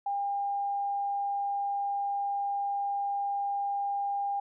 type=tone; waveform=sine; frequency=803 Hz; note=G5; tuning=41 cents sharp; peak=-28 dBFS; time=0.06-4.4 s; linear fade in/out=5 ms; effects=none